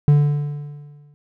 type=tone with exponential decay; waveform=triangle; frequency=146.2 Hz; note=D3; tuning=7 cents flat; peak=-6 dBFS; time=0.08-1.14 s; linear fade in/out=0 ms; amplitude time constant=230 ms; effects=none